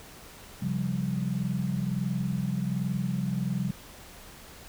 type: chord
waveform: sine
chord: C suspended fourth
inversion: none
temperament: equal with one note detuned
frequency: 133.72 / 174.61 / 196 Hz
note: C3 / F3 / G3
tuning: +38 / 0 / 0 cents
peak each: -31 dBFS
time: 0.62-3.71 s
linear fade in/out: 5 ms
effects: pink hiss -48 dBFS RMS until 4.68 s